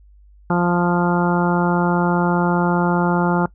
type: harmonic tone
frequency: 175 Hz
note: F3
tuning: 4 cents sharp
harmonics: 1 / 2 / 3 / 4 / 5 / 6 / 7 / 8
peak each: -17 / -22 / -27 / -27 / -23 / -30 / -29 / -27 dBFS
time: 0.5-3.46 s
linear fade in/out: 2 ms
effects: noise-tail reverb RT60 0.1 s tail -21 dB re dry + added 50 Hz sine -45 dBFS peak until 3.54 s